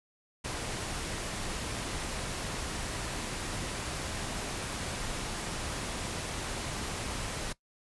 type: noise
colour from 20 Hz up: pink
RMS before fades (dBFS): -36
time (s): 0.44-7.53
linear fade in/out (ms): 10
effects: noise-tail reverb RT60 0.1 s tail -19 dB re dry + resampled to 24000 Hz